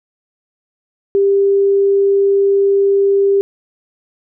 sine tone, 396.4 Hz, G4, 19 cents sharp, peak -9 dBFS, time 1.15-3.41 s, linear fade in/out 0 ms, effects none

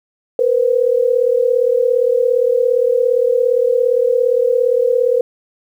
sine tone pair together, 472.4 / 509.8 Hz, A#4 / C5, +23 / -45 cents, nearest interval minor second, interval 132 cents, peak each -14 dBFS, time 0.39-5.21 s, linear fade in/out 2 ms, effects 8-bit

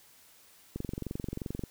click train, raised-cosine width 3 ms, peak -22 dBFS, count 21, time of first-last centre 0.76-1.637 s, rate 22.8 Hz, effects white hiss -59 dBFS RMS until 1.7 s

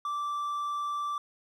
triangle tone, 1169 Hz, D6, 8 cents flat, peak -28 dBFS, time 0.05-1.18 s, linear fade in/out 2 ms, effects none

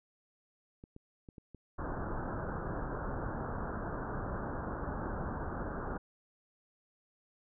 clicks, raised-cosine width 3 ms, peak -36 dBFS, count 10, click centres 0.839 / 0.964 / 1.288 / 1.382 / 1.547 / 1.92 / 2.278 / 2.671 / 3.069 / 3.286 s
pink low-pass noise, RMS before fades -38 dBFS, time 1.78-5.98 s, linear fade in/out 10 ms, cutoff 1600 Hz, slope 96 dB/octave
effects none

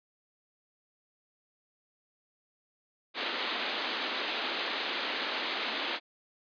white band-pass noise, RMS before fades -34 dBFS, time 3.14-6 s, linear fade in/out 50 ms, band 230 to 4200 Hz, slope 48 dB/octave, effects resampled to 11025 Hz

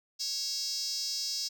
5% pulse tone with high-pass filter, 550 Hz, C#5, 14 cents flat, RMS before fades -34 dBFS, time 0.19-1.49 s, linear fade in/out 20 ms, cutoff 5100 Hz, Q 5.7, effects none

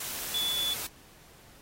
sine tone in noise, 3451 Hz, A7, 34 cents flat, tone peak -28 dBFS, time 0.34-0.74 s, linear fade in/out 5 ms, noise white, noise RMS -36 dBFS, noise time 0-0.87 s, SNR +5 dB, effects pink hiss -56 dBFS RMS until 1.61 s + AAC 48 kbps

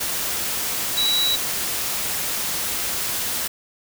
sine tone in noise, 3911 Hz, B7, 18 cents flat, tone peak -18 dBFS, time 0.97-1.36 s, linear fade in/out 10 ms, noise white, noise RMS -25 dBFS, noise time 0-3.48 s, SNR +4 dB, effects none

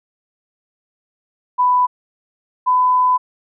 sine tone pair in turn, 994 / 1003.8 Hz, B5 / B5, +11 / +28 cents, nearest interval unison, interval 17 cents, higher second, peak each -11 dBFS, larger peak neither, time 1.58-1.87 / 2.66-3.18 s, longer second, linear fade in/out 20 ms, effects none

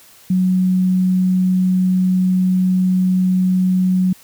sine tone, 184.7 Hz, F#3, 3 cents flat, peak -12 dBFS, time 0.3-4.13 s, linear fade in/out 5 ms, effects white hiss -46 dBFS RMS until 4.23 s

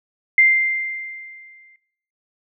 sine tone with exponential decay, 2093 Hz, C7, in tune, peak -8 dBFS, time 0.38-1.76 s, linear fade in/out 2 ms, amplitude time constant 300 ms, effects noise-tail reverb RT60 0.8 s tail -21 dB re dry

